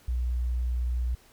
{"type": "tone", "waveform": "sine", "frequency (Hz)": 61, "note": "B1", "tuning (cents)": -21, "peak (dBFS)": -25, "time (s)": [0.08, 1.15], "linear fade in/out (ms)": 5, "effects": ["pink hiss -58 dBFS RMS until 1.32 s"]}